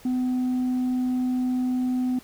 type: tone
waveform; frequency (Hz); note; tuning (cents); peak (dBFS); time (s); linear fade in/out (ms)
sine; 252.6; B3; +39; -19; 0.05-2.19; 5
effects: tanh soft clip ceiling -21 dBFS + pink hiss -50 dBFS RMS until 2.23 s